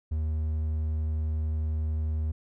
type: tone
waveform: triangle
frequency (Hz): 77.78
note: D#2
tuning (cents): 0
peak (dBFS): -24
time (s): 0.11-2.32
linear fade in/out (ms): 10
effects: none